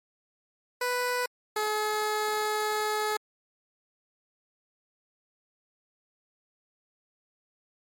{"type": "tone pair in turn", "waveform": "15% pulse", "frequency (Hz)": [494.5, 426.2], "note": ["B4", "G#4"], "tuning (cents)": [2, 45], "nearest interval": "minor third", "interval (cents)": 257, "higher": "first", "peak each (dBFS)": -20, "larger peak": "neither", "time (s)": [[0.81, 1.26], [1.56, 3.17]], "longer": "second", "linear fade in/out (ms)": 5, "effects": ["MP3 64 kbps"]}